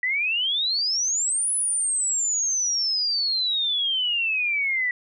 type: exponential two-way sweep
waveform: sine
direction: up then down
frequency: 1942 to 10250 to 1942 Hz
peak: -21 dBFS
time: 0.03-4.91 s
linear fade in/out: 2 ms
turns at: 1.52 s
effects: none